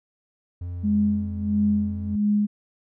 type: tone with vibrato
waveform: triangle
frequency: 87.31 Hz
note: F2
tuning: in tune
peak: -27 dBFS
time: 0.61-2.16 s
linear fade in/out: 5 ms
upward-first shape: sine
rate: 2.3 Hz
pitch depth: 20 cents each way
type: tone with tremolo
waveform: sine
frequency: 207.7 Hz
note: G#3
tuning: in tune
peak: -17 dBFS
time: 0.83-2.47 s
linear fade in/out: 20 ms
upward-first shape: sine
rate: 1.5 Hz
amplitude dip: 80%
effects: none